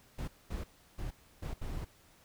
brown noise bursts at uneven times, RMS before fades -38 dBFS, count 5, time 0.18-0.28 / 0.5-0.64 / 0.98-1.11 / 1.42-1.54 / 1.61-1.85 s, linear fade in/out 10 ms, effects pink hiss -63 dBFS RMS until 2.24 s

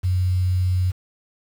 sine tone with quantisation, 91.5 Hz, F#2, 19 cents flat, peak -17 dBFS, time 0.03-0.92 s, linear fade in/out 20 ms, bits 7, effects none

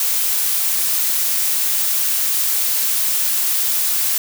blue noise, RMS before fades -18 dBFS, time 0-4.18 s, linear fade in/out 2 ms, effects none

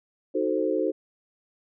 sine chord, D# diminished seventh, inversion none, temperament equal, 311.1 / 370 / 440 / 523.3 Hz, D#4 / F#4 / A4 / C5, 0 / 0 / 0 / 0 cents, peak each -28 dBFS, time 0.34-0.92 s, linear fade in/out 20 ms, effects none

